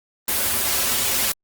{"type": "noise with comb filter", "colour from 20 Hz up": "white", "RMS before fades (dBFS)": -21, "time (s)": [0.28, 1.32], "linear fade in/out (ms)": 2, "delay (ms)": 6.4, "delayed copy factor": -0.75, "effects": ["Opus 24 kbps"]}